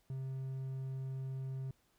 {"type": "tone", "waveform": "triangle", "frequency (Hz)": 132.7, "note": "C3", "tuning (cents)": 25, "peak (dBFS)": -36, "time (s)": [0.1, 1.71], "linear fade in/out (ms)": 2, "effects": ["pink hiss -74 dBFS RMS until 1.98 s"]}